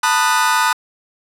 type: chord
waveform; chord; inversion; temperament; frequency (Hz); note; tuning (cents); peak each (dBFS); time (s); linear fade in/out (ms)
40% pulse; B dominant seventh; third; just; 889 / 987.8 / 1234.7 / 1481.6; A5 / B5 / D#6 / F#6; +18 / 0 / -14 / +2; -18; 0.03-0.73; 5
effects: low-pass 12000 Hz 12 dB/octave